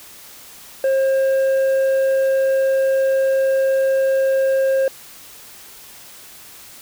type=tone with tanh clipping; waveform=sine; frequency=535 Hz; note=C5; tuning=38 cents sharp; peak=-15 dBFS; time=0.84-4.88 s; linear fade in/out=2 ms; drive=5 dB; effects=white hiss -41 dBFS RMS until 6.81 s